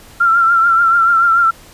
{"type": "tone with vibrato", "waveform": "sine", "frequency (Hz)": 1365, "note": "F6", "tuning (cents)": -40, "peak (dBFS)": -8, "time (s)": [0.2, 1.51], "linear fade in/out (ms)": 10, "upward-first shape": "triangle", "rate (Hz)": 6.9, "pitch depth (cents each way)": 60, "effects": ["pink hiss -41 dBFS RMS until 1.73 s", "resampled to 32000 Hz"]}